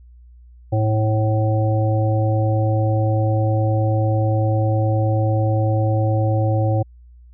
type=harmonic tone; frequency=108.8 Hz; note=A2; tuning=19 cents flat; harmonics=1 / 3 / 5 / 7; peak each=-16 / -26 / -24 / -27 dBFS; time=0.72-6.83 s; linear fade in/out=10 ms; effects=added 60 Hz sine -42 dBFS peak until 7.33 s